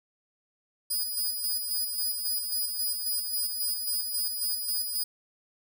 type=tone with tremolo; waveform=10% pulse; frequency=4948 Hz; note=D#8; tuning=10 cents flat; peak=-20 dBFS; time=0.9-5.04 s; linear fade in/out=10 ms; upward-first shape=square; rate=3.7 Hz; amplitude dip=40%; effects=none